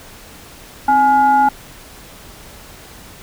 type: tone with frequency modulation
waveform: sine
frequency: 840 Hz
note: G#5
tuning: 19 cents sharp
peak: -9 dBFS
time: 0.88-1.49 s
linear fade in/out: 5 ms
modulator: 578 Hz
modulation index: 0.5
effects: pink hiss -39 dBFS RMS until 3.22 s